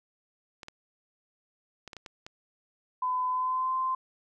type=clicks; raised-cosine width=0.2 ms; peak=-25 dBFS; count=7; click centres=0.632 / 0.684 / 1.877 / 1.932 / 1.967 / 2.062 / 2.265 s
type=tone with pitch glide; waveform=sine; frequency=1010 to 1039 Hz; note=B5 to C6; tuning=+39 to -12 cents; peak=-26 dBFS; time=3.02-3.95 s; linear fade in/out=5 ms; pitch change=+49 cents; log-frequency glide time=3.29-3.75 s
effects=none